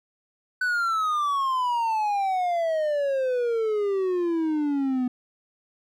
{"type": "exponential sweep", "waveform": "triangle", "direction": "down", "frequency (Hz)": [1511, 246.9], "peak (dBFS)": -20, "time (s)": [0.61, 5.08], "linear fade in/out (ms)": 5, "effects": []}